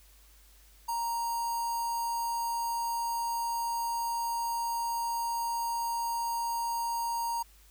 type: tone with notch filter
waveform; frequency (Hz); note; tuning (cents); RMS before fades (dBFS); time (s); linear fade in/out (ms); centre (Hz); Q
square; 932.3; A#5; 0; -32; 0.88-7.43; 10; 2600; 0.94
effects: added 50 Hz sine -57 dBFS peak until 7.7 s + white hiss -61 dBFS RMS until 7.7 s